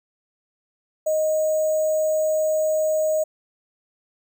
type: tone with sample-and-hold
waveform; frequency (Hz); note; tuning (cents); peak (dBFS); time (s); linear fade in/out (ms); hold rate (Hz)
sine; 622.3; D#5; 0; -18; 1.06-3.24; 10; 7350
effects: none